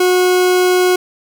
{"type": "tone", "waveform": "40% pulse", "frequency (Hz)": 364.1, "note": "F#4", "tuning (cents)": -28, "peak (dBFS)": -9, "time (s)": [0, 0.96], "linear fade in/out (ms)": 5, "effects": []}